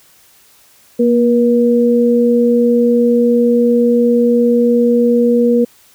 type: tone pair together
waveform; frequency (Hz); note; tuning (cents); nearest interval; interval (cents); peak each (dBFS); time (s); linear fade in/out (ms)
sine; 237.1 / 480; A#3 / B4; +30 / -49; octave; 1221; -11; 0.99-5.65; 10
effects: white hiss -48 dBFS RMS until 5.94 s